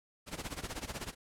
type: noise with tremolo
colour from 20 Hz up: pink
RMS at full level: -38 dBFS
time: 0.26-1.15 s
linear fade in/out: 50 ms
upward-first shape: sine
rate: 16 Hz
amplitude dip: 85%
effects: low-pass 11000 Hz 12 dB/octave